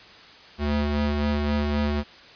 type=ring-modulated tone; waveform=40% pulse; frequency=146.83 Hz; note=D3; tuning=in tune; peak=-18 dBFS; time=0.58-2.04 s; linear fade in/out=50 ms; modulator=71.5 Hz; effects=white hiss -47 dBFS RMS until 2.35 s + resampled to 11025 Hz